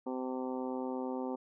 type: harmonic tone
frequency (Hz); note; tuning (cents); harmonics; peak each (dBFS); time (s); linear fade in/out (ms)
128.7; C3; -28; 2 / 3 / 4 / 5 / 6 / 7 / 8 / 9; -37 / -41 / -41 / -53 / -46 / -45 / -55 / -53; 0.06-1.36; 10
effects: none